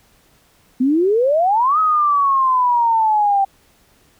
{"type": "exponential two-way sweep", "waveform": "sine", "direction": "up then down", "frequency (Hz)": [245.9, 1281, 778], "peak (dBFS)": -12, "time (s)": [0.8, 3.45], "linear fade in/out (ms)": 10, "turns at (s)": 1.79, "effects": ["pink hiss -55 dBFS RMS until 4.19 s"]}